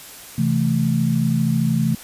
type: chord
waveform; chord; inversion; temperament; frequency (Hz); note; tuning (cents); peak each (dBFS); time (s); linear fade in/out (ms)
sine; A minor; first; just; 132 / 165 / 220; C3 / E3 / A3; +16 / +2 / 0; -21 / -20 / -20; 0.38-1.95; 5
effects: white hiss -39 dBFS RMS until 2.03 s + resampled to 32000 Hz